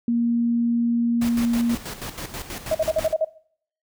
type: tone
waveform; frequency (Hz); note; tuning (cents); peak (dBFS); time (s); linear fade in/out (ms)
sine; 235.2; A#3; +16; -18; 0.08-1.75; 2
type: noise with tremolo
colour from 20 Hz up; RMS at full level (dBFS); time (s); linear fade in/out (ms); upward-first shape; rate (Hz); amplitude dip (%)
pink; -32; 1.21-3.14; 10; square; 6.2; 65
type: tone bursts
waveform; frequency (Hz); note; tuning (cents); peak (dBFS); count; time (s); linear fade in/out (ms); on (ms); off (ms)
sine; 634; D#5; +32; -17; 7; 2.71-3.247; 5; 39; 44
effects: noise-tail reverb RT60 0.6 s tail -20 dB re dry